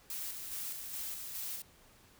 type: noise with tremolo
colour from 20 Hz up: blue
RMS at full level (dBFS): -40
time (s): 0.1-1.62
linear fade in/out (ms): 2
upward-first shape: square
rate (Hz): 2.4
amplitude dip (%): 35
effects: pink hiss -62 dBFS RMS until 2.19 s